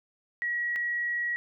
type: tone pair in turn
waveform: sine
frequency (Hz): 1914 / 1914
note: A#6 / A#6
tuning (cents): +45 / +45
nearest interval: unison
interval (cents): 0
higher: neither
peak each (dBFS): -27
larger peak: neither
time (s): 0.42-0.76 / 0.76-1.36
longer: second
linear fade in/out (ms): 0
effects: none